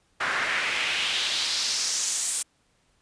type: noise with band-pass filter sweep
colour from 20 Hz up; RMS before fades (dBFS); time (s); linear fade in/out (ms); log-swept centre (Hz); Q
pink; -27; 0.2-2.43; 10; 1500 to 9000; 2.3
effects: pink hiss -67 dBFS RMS until 3.01 s + resampled to 22050 Hz